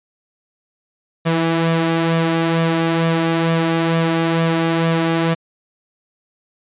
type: tone with flanger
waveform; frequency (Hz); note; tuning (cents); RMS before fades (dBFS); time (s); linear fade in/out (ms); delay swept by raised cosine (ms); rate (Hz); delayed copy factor
sawtooth; 164.81; E3; 0; -17; 1.25-5.35; 20; 1.7 to 3.6; 2.2; +0.5
effects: resampled to 8000 Hz